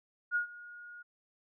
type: tone with ADSR envelope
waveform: sine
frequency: 1437 Hz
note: F6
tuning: 49 cents sharp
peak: -26 dBFS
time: 0.31-1.03 s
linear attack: 45 ms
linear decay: 110 ms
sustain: -20 dB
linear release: 16 ms
effects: none